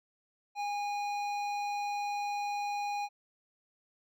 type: tone with hard clipping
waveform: triangle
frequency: 819 Hz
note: G#5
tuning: 24 cents flat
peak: -34 dBFS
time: 0.55-3.09 s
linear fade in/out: 50 ms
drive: 16 dB
effects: none